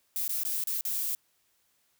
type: noise with dropouts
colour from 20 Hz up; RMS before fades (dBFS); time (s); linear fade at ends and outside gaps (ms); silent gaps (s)
violet; -31; 0.16-1.15; 1; 0.28-0.293 / 0.435-0.45 / 0.639-0.671 / 0.81-0.851
effects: white hiss -71 dBFS RMS until 1.99 s